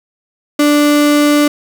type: tone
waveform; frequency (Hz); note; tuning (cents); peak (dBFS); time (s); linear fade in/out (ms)
35% pulse; 293.7; D4; 0; -6; 0.59-1.48; 5
effects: 8-bit